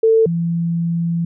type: tone pair in turn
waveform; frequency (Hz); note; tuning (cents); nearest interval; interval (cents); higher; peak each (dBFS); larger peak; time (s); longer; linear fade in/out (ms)
sine; 446.9 / 168.66; A4 / E3; +27 / +40; octave + perfect fourth; 1687; first; -9 / -16; first; 0.03-0.26 / 0.26-1.25; second; 5
effects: none